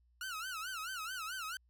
sawtooth tone with vibrato, 1396.9 Hz, F6, in tune, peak -36 dBFS, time 0.21-1.57 s, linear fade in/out 2 ms, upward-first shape sine, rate 4.6 Hz, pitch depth 180 cents each way, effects added 60 Hz sine -67 dBFS peak until 1.69 s

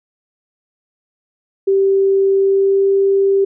sine tone with pitch glide, 390 to 392.5 Hz, G4 to G4, -9 to +2 cents, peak -10 dBFS, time 1.67-3.45 s, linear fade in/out 10 ms, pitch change +11 cents, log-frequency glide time 2.36-2.88 s, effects none

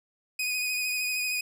sawtooth tone with vibrato, 2490 Hz, D#7, 1 cent sharp, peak -24 dBFS, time 0.39-1.41 s, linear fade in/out 5 ms, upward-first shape triangle, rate 13 Hz, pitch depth 29 cents each way, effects none

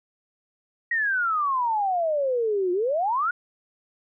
sine exponential two-way sweep, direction down then up, 1911 to 349.2 to 1476 Hz, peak -21 dBFS, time 0.91-3.31 s, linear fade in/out 5 ms, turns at 2.72 s, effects none

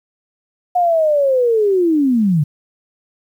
sine linear sweep, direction down, 726 to 138.59 Hz, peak -11 dBFS, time 0.75-2.44 s, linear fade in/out 10 ms, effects 8-bit

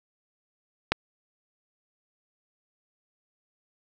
click, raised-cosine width 0.3 ms, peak -5 dBFS, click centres 0.92 s, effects none

